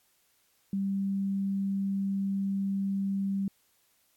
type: tone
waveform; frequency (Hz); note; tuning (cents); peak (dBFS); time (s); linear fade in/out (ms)
sine; 196; G3; 0; -27; 0.73-3.48; 2
effects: white hiss -69 dBFS RMS until 4.16 s + AAC 64 kbps